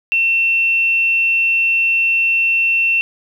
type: tone with quantisation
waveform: sine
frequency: 2700 Hz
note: E7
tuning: 41 cents sharp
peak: -12 dBFS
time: 0.12-3.01 s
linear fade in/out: 0 ms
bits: 7
effects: none